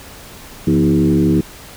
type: tone with frequency modulation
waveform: sine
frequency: 244.9 Hz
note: B3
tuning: 14 cents flat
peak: -10 dBFS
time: 0.67-1.41 s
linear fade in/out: 5 ms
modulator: 71.8 Hz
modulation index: 1.7
effects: pink hiss -37 dBFS RMS until 1.76 s